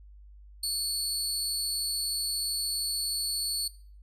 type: tone with amplitude modulation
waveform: 25% pulse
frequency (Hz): 4423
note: C#8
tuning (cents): -5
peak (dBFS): -21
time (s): 0.63-3.68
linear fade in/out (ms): 5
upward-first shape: sine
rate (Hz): 267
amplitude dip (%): 65
effects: noise-tail reverb RT60 0.5 s tail -21 dB re dry + added 50 Hz sine -48 dBFS peak until 4.02 s